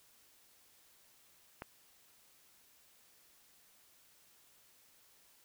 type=click; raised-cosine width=0.5 ms; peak=-27 dBFS; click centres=1.621 s; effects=white hiss -66 dBFS RMS until 5.44 s

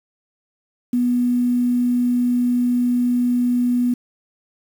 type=tone with quantisation; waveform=sine; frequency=244.8 Hz; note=B3; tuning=15 cents flat; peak=-15 dBFS; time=0.93-3.94 s; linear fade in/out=5 ms; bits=7; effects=none

